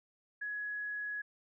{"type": "tone", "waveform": "sine", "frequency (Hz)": 1679, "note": "G#6", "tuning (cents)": 18, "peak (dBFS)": -36, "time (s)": [0.41, 1.22], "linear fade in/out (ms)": 10, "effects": []}